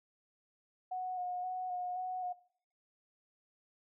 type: tone with vibrato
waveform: sine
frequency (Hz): 730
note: F#5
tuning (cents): -24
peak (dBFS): -35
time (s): 0.91-2.33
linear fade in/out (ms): 10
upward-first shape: square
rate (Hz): 1.9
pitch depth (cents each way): 19
effects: noise-tail reverb RT60 0.6 s tail -20 dB re dry